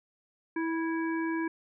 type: harmonic tone with a mistuned harmonic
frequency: 326.8 Hz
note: E4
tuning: 15 cents flat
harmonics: 1 / 3 / 5 / 7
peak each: -29 / -38 / -38 / -44 dBFS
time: 0.56-1.48 s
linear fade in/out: 5 ms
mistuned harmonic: 5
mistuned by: +20 cents
effects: none